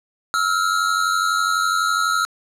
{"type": "tone pair together", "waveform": "square", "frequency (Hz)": [1304.9, 1396.9], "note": ["E6", "F6"], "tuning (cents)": [-18, 0], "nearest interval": "minor second", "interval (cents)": 118, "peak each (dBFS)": [-21, -21], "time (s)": [0.34, 2.25], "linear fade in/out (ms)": 0, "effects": ["low-pass 10000 Hz 12 dB/octave", "7-bit"]}